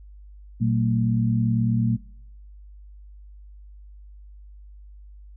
sine tone cluster, 118.8 / 188.7 / 227 Hz, A#2 / F#3 / A#3, +33 / +34 / -46 cents, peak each -21 / -27 / -23 dBFS, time 0.6-1.97 s, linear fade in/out 20 ms, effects noise-tail reverb RT60 0.9 s tail -26 dB re dry + added 50 Hz sine -42 dBFS peak until 5.36 s

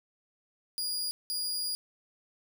sawtooth tone bursts at uneven times, 4862 Hz, D#8, 41 cents flat, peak -28 dBFS, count 2, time 0.78-1.11 / 1.3-1.75 s, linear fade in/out 0 ms, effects none

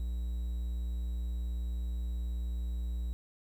triangle tone, 59.4 Hz, A#1, 33 cents sharp, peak -30 dBFS, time 0-3.13 s, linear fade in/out 0 ms, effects 10-bit

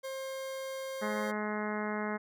40% pulse tone, 532 Hz, C5, 29 cents sharp, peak -36 dBFS, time 0.03-1.32 s, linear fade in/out 20 ms
harmonic tone, 211.3 Hz, G#3, 30 cents sharp, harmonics 1 / 2 / 3 / 4 / 5 / 6 / 7 / 8 / 9 / 10, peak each -36 / -39 / -41 / -42 / -43 / -44 / -44 / -45 / -46 / -46 dBFS, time 1.01-2.18 s, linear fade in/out 20 ms
effects none

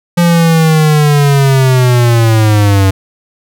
square linear sweep, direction down, 174 to 94.9 Hz, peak -6 dBFS, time 0.17-2.91 s, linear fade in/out 10 ms, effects none

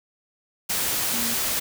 sine tone in noise, 233.1 Hz, A#3, in tune, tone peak -32 dBFS, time 1.13-1.35 s, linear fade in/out 10 ms, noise white, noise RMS -25 dBFS, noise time 0.69-1.6 s, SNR -10 dB, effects none

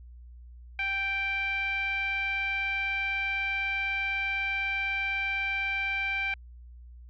10% pulse tone with low-pass filter, 784 Hz, G5, in tune, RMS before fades -30 dBFS, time 0.79-6.34 s, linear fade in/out 2 ms, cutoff 2200 Hz, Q 5.8, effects added 60 Hz sine -45 dBFS peak until 7.09 s

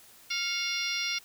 harmonic tone with a mistuned harmonic, 698.5 Hz, F5, in tune, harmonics 2 / 3 / 4 / 5 / 6 / 7 / 8, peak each -40 / -34 / -36 / -37 / -38 / -39 / -35 dBFS, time 0.3-1.19 s, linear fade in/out 10 ms, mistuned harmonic 3, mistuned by +67 cents, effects white hiss -55 dBFS RMS until 1.24 s

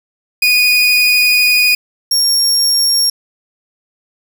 30% pulse tone pair in turn, 2472 / 5549 Hz, D#7 / F8, -12 / -12 cents, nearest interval octave + major second, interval 1400 cents, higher second, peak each -6 dBFS, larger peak neither, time 0.42-1.75 / 2.11-3.1 s, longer first, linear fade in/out 5 ms, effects none

